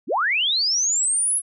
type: linear sweep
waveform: sine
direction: up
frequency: 156.8 to 10940 Hz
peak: -18 dBFS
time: 0.07-1.42 s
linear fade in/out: 50 ms
effects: none